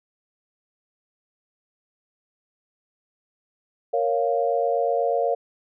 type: chord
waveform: sine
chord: Bb minor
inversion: none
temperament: equal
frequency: 466.2 / 554.4 / 698.5 Hz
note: Bb4 / Db5 / F5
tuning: 0 / 0 / 0 cents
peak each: -24 dBFS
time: 3.93-5.35 s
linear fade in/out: 10 ms
effects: none